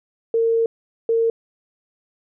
sine tone bursts at uneven times, 456.8 Hz, A#4, 35 cents flat, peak -15 dBFS, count 2, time 0.34-0.66 / 1.09-1.3 s, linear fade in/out 2 ms, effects none

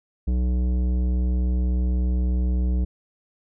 sine tone with tanh clipping, 61.74 Hz, B1, in tune, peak -21 dBFS, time 0.27-2.85 s, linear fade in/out 10 ms, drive 13 dB, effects none

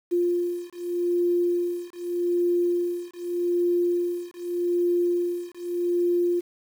sine beating tone pair, 349.7 / 350.53 Hz, F4 / F4, +2 / +6 cents, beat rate 0.83 Hz, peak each -25 dBFS, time 0.11-6.41 s, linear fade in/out 20 ms, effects 8-bit

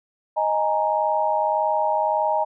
sine chord, D# suspended fourth, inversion none, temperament equal, 622.3 / 830.6 / 932.3 Hz, D#5 / G#5 / A#5, 0 / 0 / 0 cents, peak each -23 dBFS, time 0.36-2.45 s, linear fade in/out 20 ms, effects none

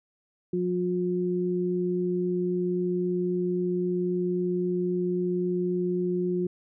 sine tone pair together, 179.25 / 358.5 Hz, F3 / F4, +45 / +45 cents, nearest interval octave, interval 1200 cents, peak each -28 / -26 dBFS, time 0.53-6.47 s, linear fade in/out 5 ms, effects none

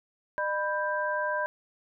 sine tone cluster, 606 / 989 / 1577 Hz, D#5 / B5 / G6, -46 / +2 / +10 cents, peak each -31 dBFS, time 0.38-1.46 s, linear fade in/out 0 ms, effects none

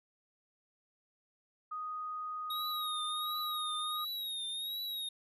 sine tone with pitch glide, 1244.5 to 1233.8 Hz, D#6 to D#6, 0 to -15 cents, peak -37 dBFS, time 1.71-4.05 s, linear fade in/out 10 ms, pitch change -15 cents, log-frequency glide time 2.36-3.09 s
square tone with vibrato, 3764 Hz, A#7, 16 cents sharp, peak -37 dBFS, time 2.5-5.09 s, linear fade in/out 5 ms, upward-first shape triangle, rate 1.4 Hz, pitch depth 85 cents each way
effects none

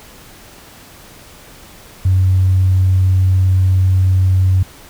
sine tone, 93.4 Hz, F#2, 17 cents sharp, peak -8 dBFS, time 2.05-4.63 s, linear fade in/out 5 ms, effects tanh soft clip ceiling -4 dBFS + pink hiss -40 dBFS RMS until 4.89 s

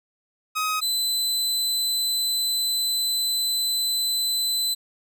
sawtooth tone pair in turn, 1261 / 4025 Hz, D#6 / B7, +23 / +32 cents, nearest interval octave + minor sixth, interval 2009 cents, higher second, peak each -19 dBFS, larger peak neither, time 0.55-0.81 / 0.81-4.75 s, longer second, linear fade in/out 20 ms, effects none

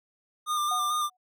square tone with vibrato, 1206 Hz, D6, 46 cents sharp, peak -26 dBFS, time 0.46-1.1 s, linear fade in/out 50 ms, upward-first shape square, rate 4.5 Hz, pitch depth 23 cents each way
sine tone with exponential decay, 737 Hz, F#5, 7 cents flat, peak -30 dBFS, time 0.71-1.17 s, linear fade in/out 5 ms, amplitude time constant 100 ms
effects none

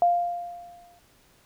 sine tone with exponential decay, 698.5 Hz, F5, in tune, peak -15 dBFS, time 0.02-0.99 s, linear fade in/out 1 ms, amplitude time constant 210 ms, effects pink hiss -60 dBFS RMS until 1.45 s

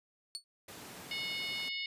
35% pulse tone with exponential decay, 4435 Hz, C#8, in tune, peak -32 dBFS, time 0.35-0.44 s, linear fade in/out 0 ms, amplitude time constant 18 ms
pink high-pass noise, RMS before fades -49 dBFS, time 0.68-1.69 s, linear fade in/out 5 ms, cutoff 140 Hz, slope 12 dB/octave
harmonic tone, 729 Hz, F#5, 26 cents flat, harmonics 3 / 4 / 5 / 6 / 7, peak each -39 / -41 / -43 / -45 / -46 dBFS, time 1.11-1.86 s, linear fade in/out 2 ms
effects resampled to 32000 Hz

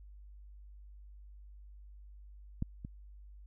clicks, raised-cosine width 5 ms, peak -21 / -30 dBFS, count 2, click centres 2.624 / 2.849 s, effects added 50 Hz sine -50 dBFS peak until 3.46 s

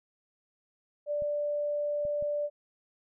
sine tone, 587.3 Hz, D5, in tune, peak -28 dBFS, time 1.06-2.5 s, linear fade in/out 50 ms
clicks, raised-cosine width 5 ms, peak -35 dBFS, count 3, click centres 1.222 / 2.052 / 2.225 s
effects none

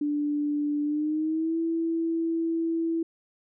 sine tone with pitch glide, 293.7 to 329.7 Hz, D4 to E4, 0 to 0 cents, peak -24 dBFS, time 0.01-3.03 s, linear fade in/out 5 ms, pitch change +200 cents, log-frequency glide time 0.83-1.58 s, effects none

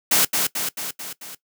white noise with echo, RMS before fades -17 dBFS, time 0.11-0.25 s, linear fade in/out 5 ms, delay 220 ms, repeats 5, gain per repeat -4 dB, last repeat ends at 1.35 s, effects noise-tail reverb RT60 0.1 s tail -18 dB re dry + high-pass 150 Hz 12 dB/octave

